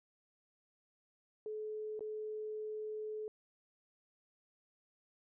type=tone with dropouts; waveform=sine; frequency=429.5 Hz; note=A4; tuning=42 cents flat; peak=-39 dBFS; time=1.46-3.28 s; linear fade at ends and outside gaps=1 ms; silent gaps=1.993-2.007 s; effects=none

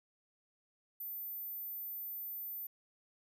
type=tone; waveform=sine; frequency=14080 Hz; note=A9; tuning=in tune; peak=-40 dBFS; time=1-2.67 s; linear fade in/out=5 ms; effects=none

